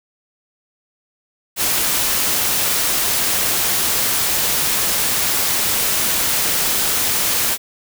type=noise; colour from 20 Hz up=white; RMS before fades=-18 dBFS; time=1.56-7.58 s; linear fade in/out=50 ms; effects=none